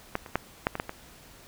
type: clicks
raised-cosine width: 0.5 ms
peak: -12 / -26 / -9 / -8 / -17 / -13 / -19 dBFS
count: 7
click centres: 0.154 / 0.262 / 0.356 / 0.669 / 0.754 / 0.799 / 0.894 s
effects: pink hiss -52 dBFS RMS until 1.47 s